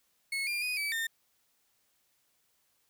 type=tone with pitch steps; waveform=35% pulse; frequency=2190 / 2398 / 2485 / 2297 / 1818 Hz; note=C#7 / D7 / D#7 / D7 / A#6; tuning=-22 / +36 / -3 / -39 / -44 cents; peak=-29 dBFS; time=0.32-1.07 s; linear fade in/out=5 ms; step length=150 ms; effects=white hiss -73 dBFS RMS until 2.89 s